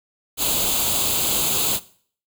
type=noise with comb filter; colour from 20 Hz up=white; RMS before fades=-21 dBFS; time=0.37-1.8 s; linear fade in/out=50 ms; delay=0.27 ms; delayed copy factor=+0.75; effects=noise-tail reverb RT60 0.5 s tail -18 dB re dry